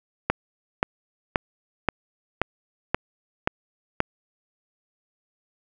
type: click train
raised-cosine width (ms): 0.5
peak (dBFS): -4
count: 8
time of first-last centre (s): 0.3-4.004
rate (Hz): 1.89
effects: none